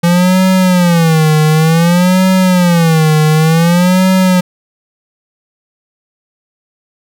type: tone with vibrato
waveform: square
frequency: 170 Hz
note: F3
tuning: 46 cents flat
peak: -7 dBFS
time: 0.03-4.41 s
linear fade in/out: 10 ms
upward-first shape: sine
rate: 0.55 Hz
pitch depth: 170 cents each way
effects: none